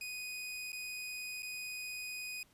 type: tone with dropouts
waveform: sawtooth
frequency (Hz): 2489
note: D#7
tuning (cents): 0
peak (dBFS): -37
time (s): 0.01-2.43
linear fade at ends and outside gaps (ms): 2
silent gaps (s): 0.72-0.729 / 1.423-1.429
effects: pink hiss -68 dBFS RMS until 2.53 s + resampled to 32000 Hz